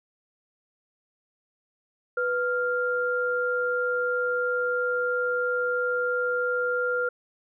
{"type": "tone pair together", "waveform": "sine", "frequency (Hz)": [493.9, 1396.9], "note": ["B4", "F6"], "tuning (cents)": [0, 0], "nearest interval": "octave + tritone", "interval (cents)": 1800, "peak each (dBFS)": -26, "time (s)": [2.17, 7.09], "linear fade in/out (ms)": 5, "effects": []}